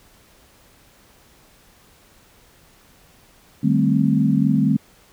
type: chord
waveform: sine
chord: A half-diminished seventh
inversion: second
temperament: equal with one note detuned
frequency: 151.92 / 196 / 220 / 261.6 Hz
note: Eb3 / G3 / A3 / C4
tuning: -41 / 0 / 0 / 0 cents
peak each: -20 dBFS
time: 3.63-4.77 s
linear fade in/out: 10 ms
effects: pink hiss -53 dBFS RMS until 5.12 s